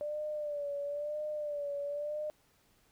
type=tone with vibrato; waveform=sine; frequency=587.3 Hz; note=D5; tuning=in tune; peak=-34 dBFS; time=0.01-2.3 s; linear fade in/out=0 ms; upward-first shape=sine; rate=1 Hz; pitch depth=54 cents each way; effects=pink hiss -69 dBFS RMS until 2.91 s